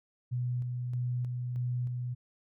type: tone with tremolo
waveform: sine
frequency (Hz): 123.47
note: B2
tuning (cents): 0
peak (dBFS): -29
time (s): 0.31-2.15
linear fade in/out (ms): 20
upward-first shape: square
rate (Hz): 1.6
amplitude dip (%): 30
effects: none